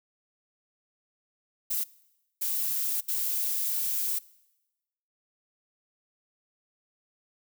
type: noise bursts at uneven times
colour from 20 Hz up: violet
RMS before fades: -29 dBFS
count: 3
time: 1.7-1.84 / 2.41-3.01 / 3.08-4.19 s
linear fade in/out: 10 ms
effects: noise-tail reverb RT60 1.0 s tail -22 dB re dry